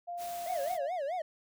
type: tone with pitch glide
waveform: sine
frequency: 698.5 to 694.1 Hz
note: F5 to F5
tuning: 0 to -11 cents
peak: -36 dBFS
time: 0.07-0.88 s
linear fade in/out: 20 ms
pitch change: -11 cents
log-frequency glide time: 0.2-0.65 s
type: noise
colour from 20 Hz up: white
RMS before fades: -47 dBFS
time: 0.17-0.79 s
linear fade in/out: 50 ms
type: tone with vibrato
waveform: triangle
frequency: 636 Hz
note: D#5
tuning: 38 cents sharp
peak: -30 dBFS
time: 0.46-1.22 s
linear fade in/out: 5 ms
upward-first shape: sine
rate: 4.7 Hz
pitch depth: 270 cents each way
effects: none